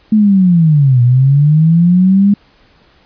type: linear two-way sweep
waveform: sine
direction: down then up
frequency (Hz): 219.6 to 119.7 to 205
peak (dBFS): -5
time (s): 0.12-2.34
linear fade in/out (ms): 5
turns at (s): 1.02
effects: pink hiss -49 dBFS RMS until 3.05 s + resampled to 11025 Hz